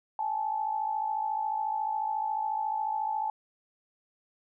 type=tone pair together; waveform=sine; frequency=815.9 / 870 Hz; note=G#5 / A5; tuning=-31 / -20 cents; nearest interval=minor second; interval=111 cents; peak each=-34 / -29 dBFS; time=0.19-3.3 s; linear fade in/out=2 ms; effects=none